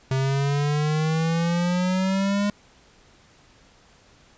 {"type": "exponential sweep", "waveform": "square", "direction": "up", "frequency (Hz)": [131.6, 205.8], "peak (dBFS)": -21, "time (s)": [0.11, 2.5], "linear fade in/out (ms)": 2, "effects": ["pink hiss -55 dBFS RMS until 4.37 s", "resampled to 16000 Hz"]}